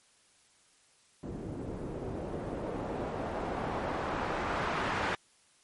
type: noise with low-pass filter sweep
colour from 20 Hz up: white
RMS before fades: -35 dBFS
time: 1.23-5.15 s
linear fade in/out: 2 ms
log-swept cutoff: 280 to 1600 Hz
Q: 0.98
effects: white hiss -65 dBFS RMS until 5.63 s + MP3 48 kbps